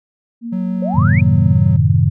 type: tone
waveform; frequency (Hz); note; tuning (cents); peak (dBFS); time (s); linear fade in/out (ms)
sine; 233.1; A#3; 0; -22; 0.41-1.56; 50
type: tone with vibrato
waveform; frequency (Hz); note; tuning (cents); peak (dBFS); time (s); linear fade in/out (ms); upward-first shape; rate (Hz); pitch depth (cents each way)
triangle; 185; F#3; 0; -16; 0.52-1.77; 10; sine; 5.5; 10
type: exponential sweep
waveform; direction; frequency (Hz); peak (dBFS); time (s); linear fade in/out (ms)
sine; up; 523.3 to 2489; -20; 0.82-1.21; 5
type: chord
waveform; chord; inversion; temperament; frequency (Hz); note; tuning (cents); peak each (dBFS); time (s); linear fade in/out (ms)
sine; F# diminished seventh; none; equal; 92.5 / 110 / 130.81 / 155.56; F#2 / A2 / C3 / Eb3; 0 / 0 / 0 / 0; -15; 0.94-2.1; 20
effects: none